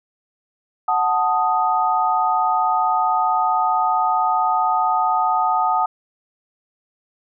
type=chord; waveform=sine; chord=D# diminished; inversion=first; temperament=equal; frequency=740 / 880 / 1244.5 Hz; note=F#5 / A5 / D#6; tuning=0 / 0 / 0 cents; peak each=-20 dBFS; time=0.88-5.86 s; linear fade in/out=5 ms; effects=none